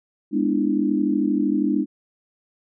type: chord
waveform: sine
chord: E dominant seventh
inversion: first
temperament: just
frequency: 206 / 247.2 / 296.7 / 329.6 Hz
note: G#3 / B3 / D4 / E4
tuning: -14 / +2 / +18 / 0 cents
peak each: -24 / -25 / -21 / -26 dBFS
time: 0.31-1.86 s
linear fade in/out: 50 ms
effects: none

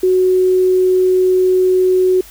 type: tone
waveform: sine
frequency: 370 Hz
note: F#4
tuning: in tune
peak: -9 dBFS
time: 0.03-2.21 s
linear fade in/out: 5 ms
effects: added 50 Hz sine -43 dBFS peak until 2.3 s + white hiss -40 dBFS RMS until 2.3 s

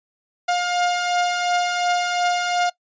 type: beating tone pair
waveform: sawtooth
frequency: 707 / 709.8 Hz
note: F5 / F5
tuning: +21 / +28 cents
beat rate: 2.8 Hz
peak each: -23 / -16 dBFS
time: 0.48-2.7 s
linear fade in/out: 10 ms
effects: noise-tail reverb RT60 0.1 s tail -21 dB re dry + resampled to 16000 Hz

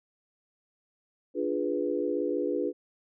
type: chord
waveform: sine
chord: D diminished seventh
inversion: none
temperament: equal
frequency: 293.7 / 349.2 / 415.3 / 493.9 Hz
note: D4 / F4 / Ab4 / Cb5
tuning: 0 / 0 / 0 / 0 cents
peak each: -32 dBFS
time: 1.34-2.73 s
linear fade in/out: 50 ms
effects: none

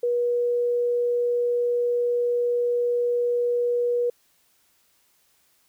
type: tone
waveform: sine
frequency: 482.6 Hz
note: B4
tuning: 40 cents flat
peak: -20 dBFS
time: 0.03-4.1 s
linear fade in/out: 5 ms
effects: white hiss -64 dBFS RMS until 5.68 s

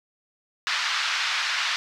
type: band-pass noise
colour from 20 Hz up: pink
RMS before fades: -26 dBFS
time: 0.67-1.76 s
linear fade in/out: 0 ms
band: 1200 to 5100 Hz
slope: 24 dB/octave
effects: none

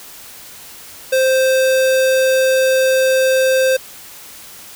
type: tone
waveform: square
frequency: 523.3 Hz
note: C5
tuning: in tune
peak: -12 dBFS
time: 1.12-3.77 s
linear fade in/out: 10 ms
effects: white hiss -37 dBFS RMS until 4.75 s

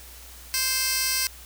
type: tone with high-pass filter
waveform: 15% pulse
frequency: 523.3 Hz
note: C5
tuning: in tune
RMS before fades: -25 dBFS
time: 0.54-1.27 s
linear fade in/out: 0 ms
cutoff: 3800 Hz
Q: 0.8
effects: added 60 Hz sine -46 dBFS peak until 1.45 s + white hiss -46 dBFS RMS until 1.45 s

